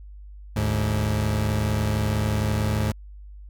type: tone pair together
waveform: 30% pulse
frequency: 75.31 / 106.5 Hz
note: D2 / G#2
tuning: +44 / +44 cents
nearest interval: tritone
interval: 600 cents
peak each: -24 / -20 dBFS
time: 0.56-2.92 s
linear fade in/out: 5 ms
effects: added 50 Hz sine -39 dBFS peak until 3.49 s